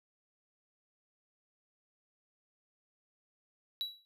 triangle tone with exponential decay, 3910 Hz, B7, 18 cents flat, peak -29 dBFS, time 3.81-4.05 s, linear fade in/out 0 ms, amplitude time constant 51 ms, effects none

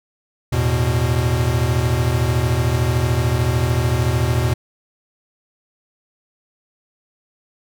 square chord, E suspended fourth, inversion none, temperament equal with one note detuned, 81.79 / 110 / 123.47 Hz, E2 / A2 / B2, -13 / 0 / 0 cents, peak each -22 / -23 / -19 dBFS, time 0.52-4.54 s, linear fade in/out 10 ms, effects none

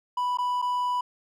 triangle tone with dropouts, 987.8 Hz, B5, in tune, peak -22 dBFS, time 0.17-1.01 s, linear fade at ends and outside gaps 5 ms, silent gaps 0.373-0.385 / 0.618-0.623 s, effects none

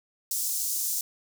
pink high-pass noise, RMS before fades -29 dBFS, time 0.31-1.01 s, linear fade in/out 2 ms, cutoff 6000 Hz, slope 24 dB/octave, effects none

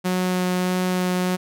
sawtooth tone with vibrato, 182.4 Hz, F#3, 24 cents flat, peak -16 dBFS, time 0.04-1.37 s, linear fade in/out 20 ms, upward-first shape sine, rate 1.6 Hz, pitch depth 8 cents each way, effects none

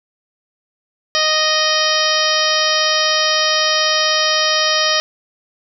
harmonic tone with a mistuned harmonic, 621 Hz, D#5, 3 cents flat, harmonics 1 / 2 / 3 / 4 / 5 / 6 / 7 / 8 / 9, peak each -21 / -21 / -21 / -26 / -21 / -24 / -25 / -21 / -21 dBFS, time 1.15-5 s, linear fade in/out 0 ms, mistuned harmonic 6, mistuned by +25 cents, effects none

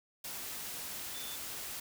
sine tone in noise, 3520 Hz, A7, in tune, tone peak -46 dBFS, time 1.14-1.36 s, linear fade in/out 5 ms, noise white, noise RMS -42 dBFS, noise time 0.24-1.8 s, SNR -7 dB, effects none

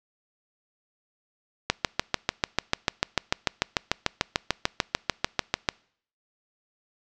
click train, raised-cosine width 0.2 ms, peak -3 dBFS, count 28, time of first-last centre 1.7-5.688 s, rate 6.77 Hz, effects noise-tail reverb RT60 0.6 s tail -26 dB re dry + low-pass 7000 Hz 12 dB/octave

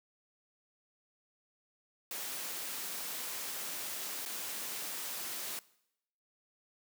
white noise with dropouts, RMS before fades -40 dBFS, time 2.11-5.59 s, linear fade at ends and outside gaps 1 ms, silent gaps 4.252-4.26 s, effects noise-tail reverb RT60 0.8 s tail -21 dB re dry + high-pass 200 Hz 12 dB/octave

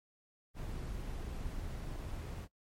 brown noise, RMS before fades -41 dBFS, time 0.54-2.48 s, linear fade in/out 50 ms, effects noise-tail reverb RT60 0.1 s tail -22 dB re dry + MP3 64 kbps

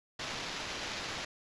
violet noise with sample-and-hold, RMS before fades -39 dBFS, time 0.19-1.25 s, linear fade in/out 5 ms, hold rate 8820 Hz, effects resampled to 22050 Hz

